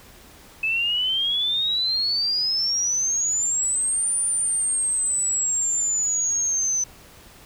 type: exponential two-way sweep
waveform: sine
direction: up then down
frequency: 2594 to 9397 to 6060 Hz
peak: -20 dBFS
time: 0.63-6.84 s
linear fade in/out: 5 ms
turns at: 4.17 s
effects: pink hiss -48 dBFS RMS until 7.45 s